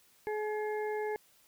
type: harmonic tone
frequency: 425.1 Hz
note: G#4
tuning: 40 cents sharp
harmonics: 1 / 2 / 4 / 5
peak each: -33 / -39 / -45 / -47 dBFS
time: 0.27-1.16 s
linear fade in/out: 0 ms
effects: white hiss -65 dBFS RMS until 1.47 s